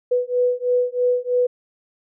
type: beating tone pair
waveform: sine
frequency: 492.7 / 495.8 Hz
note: B4 / B4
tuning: -4 / +7 cents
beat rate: 3.1 Hz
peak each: -20 dBFS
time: 0.11-1.47 s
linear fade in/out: 10 ms
effects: none